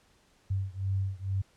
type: beating tone pair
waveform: sine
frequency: 95.7 / 97.9 Hz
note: G2 / G2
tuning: -41 / -2 cents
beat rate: 2.2 Hz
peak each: -31 / -32 dBFS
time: 0.5-1.42 s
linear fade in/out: 10 ms
effects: pink hiss -65 dBFS RMS until 1.56 s + low-pass 9000 Hz 12 dB/octave